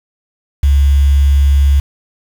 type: tone with quantisation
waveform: sine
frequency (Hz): 69.9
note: C#2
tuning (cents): +15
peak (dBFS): -6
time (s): 0.63-1.8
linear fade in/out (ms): 5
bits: 5
effects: none